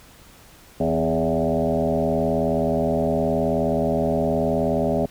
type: tone with frequency modulation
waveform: sine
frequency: 410.8 Hz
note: G#4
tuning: 19 cents flat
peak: -18 dBFS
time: 0.8-5.06 s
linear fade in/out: 5 ms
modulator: 79.1 Hz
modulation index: 3.6
effects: pink hiss -49 dBFS RMS until 5.1 s